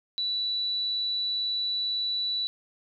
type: tone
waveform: sine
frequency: 3951 Hz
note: B7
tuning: in tune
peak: -26 dBFS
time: 0.18-2.47 s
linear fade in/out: 0 ms
effects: none